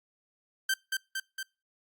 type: tone with echo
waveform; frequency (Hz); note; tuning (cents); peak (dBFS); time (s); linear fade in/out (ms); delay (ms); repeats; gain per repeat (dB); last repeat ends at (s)
sawtooth; 1560; G6; -9; -22; 0.69-0.74; 5; 230; 3; -3; 1.43
effects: noise-tail reverb RT60 0.3 s tail -26 dB re dry + Opus 48 kbps